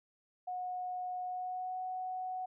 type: tone with pitch glide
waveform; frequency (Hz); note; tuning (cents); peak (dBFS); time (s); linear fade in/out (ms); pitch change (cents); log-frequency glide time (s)
sine; 729 to 741.3; F#5 to F#5; -26 to +3; -36; 0.47-2.46; 10; +29; 1.25-1.79
effects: none